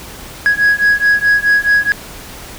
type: beating tone pair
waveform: sine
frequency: 1661.2 / 1665.9 Hz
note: G#6 / G#6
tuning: 0 / +5 cents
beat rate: 4.7 Hz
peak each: -10 dBFS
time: 0.46-1.92 s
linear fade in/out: 0 ms
effects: tanh soft clip ceiling -6 dBFS + pink hiss -32 dBFS RMS until 2.58 s